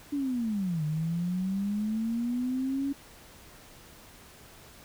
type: linear two-way sweep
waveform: sine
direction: down then up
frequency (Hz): 292.6 to 149.8 to 281.2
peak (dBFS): -27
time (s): 0.12-2.93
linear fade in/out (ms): 10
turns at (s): 0.84
effects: pink hiss -52 dBFS RMS until 4.84 s